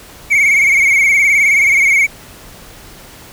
triangle tone with vibrato, 2217 Hz, C#7, in tune, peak -6 dBFS, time 0.3-2.07 s, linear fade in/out 20 ms, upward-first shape sine, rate 19 Hz, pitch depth 74 cents each way, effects pink hiss -37 dBFS RMS until 3.32 s

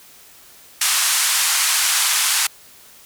white band-pass noise, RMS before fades -18 dBFS, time 0.81-2.47 s, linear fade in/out 5 ms, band 950 to 11000 Hz, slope 24 dB/octave, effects white hiss -46 dBFS RMS until 3.05 s

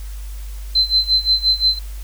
sine tone with tremolo, 4076 Hz, C8, 46 cents flat, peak -10 dBFS, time 0.75-1.79 s, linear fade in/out 5 ms, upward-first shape sine, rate 5.7 Hz, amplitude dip 90%, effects added 50 Hz sine -27 dBFS peak until 2.03 s + white hiss -44 dBFS RMS until 2.03 s

